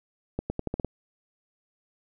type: accelerating click train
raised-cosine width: 2 ms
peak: -15 dBFS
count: 7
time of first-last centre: 0.39-0.847 s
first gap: 110 ms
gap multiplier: 0.85
effects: none